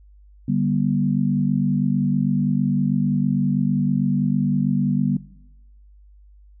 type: chord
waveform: sine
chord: G major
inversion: second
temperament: equal with one note detuned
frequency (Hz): 146.83 / 196 / 242.3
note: D3 / G3 / B3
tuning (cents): 0 / 0 / -33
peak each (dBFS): -22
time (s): 0.48-5.17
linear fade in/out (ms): 5
effects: noise-tail reverb RT60 0.9 s tail -19 dB re dry + added 50 Hz sine -46 dBFS peak until 6.6 s